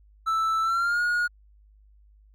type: tone with pitch glide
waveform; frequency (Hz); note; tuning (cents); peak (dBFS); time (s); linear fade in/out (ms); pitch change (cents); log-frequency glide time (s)
triangle; 1320 to 1439.5; E6 to F#6; +2 to -48; -20; 0.26-1.28; 20; +150; 0.62-1.01
effects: added 51 Hz sine -53 dBFS peak until 2.34 s